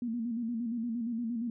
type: tone with vibrato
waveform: sine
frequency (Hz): 233.1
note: A#3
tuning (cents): 0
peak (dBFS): -31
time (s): 0.02-1.5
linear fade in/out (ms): 2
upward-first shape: square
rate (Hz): 8.6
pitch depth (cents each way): 64
effects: none